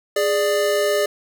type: tone pair together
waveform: square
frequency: 414 / 590.7 Hz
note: G#4 / D5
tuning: -5 / +10 cents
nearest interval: tritone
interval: 615 cents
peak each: -21 / -20 dBFS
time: 0.16-1.06 s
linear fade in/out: 5 ms
effects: none